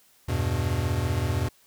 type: chord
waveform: square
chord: E minor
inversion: none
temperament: equal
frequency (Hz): 82.41 / 98 / 123.47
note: E2 / G2 / B2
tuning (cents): 0 / 0 / 0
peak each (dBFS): -29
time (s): 0.28-1.49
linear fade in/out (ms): 10
effects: white hiss -60 dBFS RMS until 1.66 s